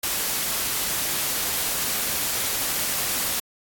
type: noise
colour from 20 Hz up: white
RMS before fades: -25 dBFS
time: 0.03-3.4 s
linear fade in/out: 5 ms
effects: AAC 64 kbps